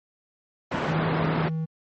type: band-pass noise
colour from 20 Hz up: pink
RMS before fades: -27 dBFS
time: 0.71-1.49 s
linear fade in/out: 10 ms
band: 150 to 1700 Hz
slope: 12 dB/octave
type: tone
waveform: triangle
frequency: 160 Hz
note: D#3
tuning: 49 cents sharp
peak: -23 dBFS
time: 0.86-1.66 s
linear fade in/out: 20 ms
effects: MP3 32 kbps

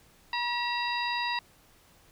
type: harmonic tone with a mistuned harmonic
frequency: 961 Hz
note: B5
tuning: 48 cents flat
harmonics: 1 / 2 / 3 / 4 / 5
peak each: -31 / -34 / -36 / -37 / -38 dBFS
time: 0.33-1.39 s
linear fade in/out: 2 ms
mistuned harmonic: 3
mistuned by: -100 cents
effects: pink hiss -60 dBFS RMS until 2.11 s

